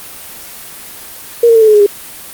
sine tone with pitch steps, 470 / 458.7 / 447.7 / 437 / 426.5 / 416.3 / 406.3 Hz, A#4 / A#4 / A4 / A4 / G#4 / G#4 / G#4, +14 / -28 / +30 / -12 / +46 / +4 / -38 cents, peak -3 dBFS, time 1.43-1.864 s, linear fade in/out 5 ms, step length 62 ms, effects white hiss -30 dBFS RMS until 2.33 s + Opus 32 kbps

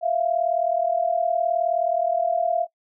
sine tone pair together, 659.3 / 698.5 Hz, E5 / F5, 0 / 0 cents, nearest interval minor second, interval 100 cents, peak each -22 dBFS, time 0.01-2.67 s, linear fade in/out 50 ms, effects noise-tail reverb RT60 0.1 s tail -23 dB re dry

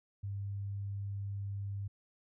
sine tone, 99.8 Hz, G2, 32 cents sharp, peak -36 dBFS, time 0.23-1.88 s, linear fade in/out 10 ms, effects none

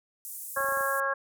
white band-pass noise, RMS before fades -40 dBFS, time 0.25-1 s, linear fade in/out 0 ms, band 8500 to 15000 Hz, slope 24 dB/octave
harmonic tone, 273.5 Hz, C#4, 23 cents flat, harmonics 2 / 3 / 4 / 5 / 6, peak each -32 / -41 / -30 / -35 / -30 dBFS, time 0.56-1.14 s, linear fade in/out 10 ms
clicks, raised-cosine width 1 ms, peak -32 dBFS, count 7, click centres 0.573 / 0.606 / 0.644 / 0.687 / 0.723 / 0.773 / 0.809 s
effects none

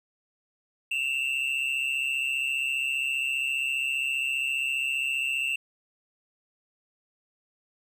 triangle tone pair together, 2637 / 2772 Hz, E7 / F7, 0 / -14 cents, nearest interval minor second, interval 86 cents, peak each -27 dBFS, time 0.91-5.56 s, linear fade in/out 5 ms, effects none

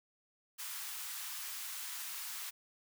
white high-pass noise, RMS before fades -43 dBFS, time 0.58-2.51 s, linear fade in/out 20 ms, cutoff 930 Hz, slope 24 dB/octave, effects none

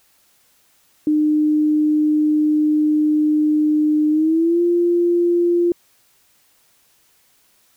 sine tone with pitch glide, 303.6 to 346.7 Hz, D#4 to F4, -42 to -13 cents, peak -13 dBFS, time 1.07-5.72 s, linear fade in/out 2 ms, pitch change +229 cents, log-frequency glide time 4.1-4.61 s, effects white hiss -58 dBFS RMS until 7.76 s

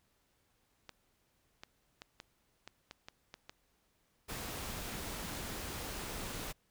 clicks, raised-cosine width 0.2 ms, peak -29 dBFS, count 9, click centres 0.893 / 1.635 / 2.019 / 2.201 / 2.676 / 2.911 / 3.085 / 3.341 / 3.495 s
pink noise, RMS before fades -42 dBFS, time 4.28-6.53 s, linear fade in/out 20 ms
effects pink hiss -75 dBFS RMS until 6.7 s

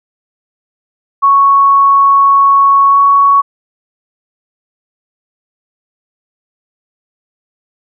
sine tone with pitch glide, 1108.7 to 1117.1 Hz, C#6 to C#6, 0 to +13 cents, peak -4 dBFS, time 1.22-3.42 s, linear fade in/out 20 ms, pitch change +13 cents, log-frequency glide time 2.89-2.98 s, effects none

